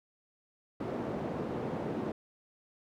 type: band-pass noise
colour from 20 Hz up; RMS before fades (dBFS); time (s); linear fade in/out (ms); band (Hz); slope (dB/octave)
white; -36; 0.8-2.12; 5; 130 to 450; 12
effects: none